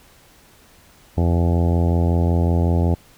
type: harmonic tone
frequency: 85.4 Hz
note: F2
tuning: 38 cents flat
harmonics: 1 / 2 / 3 / 4 / 5 / 6 / 7 / 8 / 9 / 10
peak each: -16 / -22 / -26 / -28 / -30 / -32 / -33 / -34 / -35 / -36 dBFS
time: 1.17-2.95 s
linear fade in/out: 10 ms
effects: pink hiss -51 dBFS RMS until 3.17 s